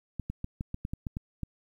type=clicks; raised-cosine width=5 ms; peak=-21 dBFS; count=10; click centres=0.197 / 0.3 / 0.444 / 0.609 / 0.744 / 0.851 / 0.935 / 1.068 / 1.169 / 1.433 s; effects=10-bit